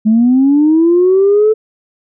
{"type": "linear sweep", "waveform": "sine", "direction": "up", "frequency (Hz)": [211.9, 440], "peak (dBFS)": -5, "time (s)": [0.05, 1.54], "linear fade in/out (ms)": 20, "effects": ["tanh soft clip ceiling -2 dBFS"]}